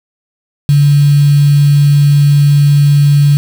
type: tone with quantisation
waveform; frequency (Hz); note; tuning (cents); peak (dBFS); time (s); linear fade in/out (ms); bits
sine; 144.1; D3; -33; -4; 0.69-3.37; 0; 4
effects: none